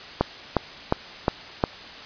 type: click train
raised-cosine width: 1 ms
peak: -4 dBFS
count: 5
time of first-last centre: 0.21-1.639 s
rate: 2.8 Hz
effects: white hiss -40 dBFS RMS until 2.05 s + resampled to 11025 Hz